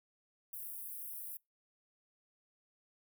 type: high-pass noise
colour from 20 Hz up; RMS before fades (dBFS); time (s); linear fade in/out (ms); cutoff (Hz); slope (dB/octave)
white; -45; 0.53-1.37; 2; 10000; 48
effects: noise-tail reverb RT60 0.2 s tail -25 dB re dry